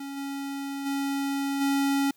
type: tone with level steps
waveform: square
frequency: 277.5 Hz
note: C#4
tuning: 2 cents sharp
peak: -35 / -32 / -27 / -23 dBFS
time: 0-2.11 s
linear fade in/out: 5 ms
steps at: 0.16 / 0.85 / 1.6 s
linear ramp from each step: 20 ms
effects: white hiss -63 dBFS RMS until 2.16 s